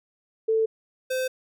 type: tone pair in turn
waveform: sine / square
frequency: 443.8 / 516.2 Hz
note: A4 / C5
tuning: +15 / -23 cents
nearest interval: minor third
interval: 262 cents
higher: second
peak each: -19 / -25 dBFS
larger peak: first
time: 0.48-0.66 / 1.1-1.28 s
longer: neither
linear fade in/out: 10 ms
effects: none